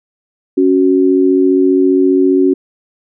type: tone pair together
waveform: sine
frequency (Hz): 277.1 / 372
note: C#4 / F#4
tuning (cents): -1 / +9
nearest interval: perfect fourth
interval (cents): 510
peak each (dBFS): -10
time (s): 0.57-2.54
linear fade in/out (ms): 10
effects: none